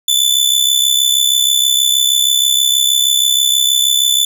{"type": "tone with amplitude modulation", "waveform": "sawtooth", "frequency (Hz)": 3503, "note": "A7", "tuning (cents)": -8, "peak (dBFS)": -4, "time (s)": [0.08, 4.25], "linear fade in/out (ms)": 5, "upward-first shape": "sine", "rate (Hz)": 66.3, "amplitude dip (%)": 70, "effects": []}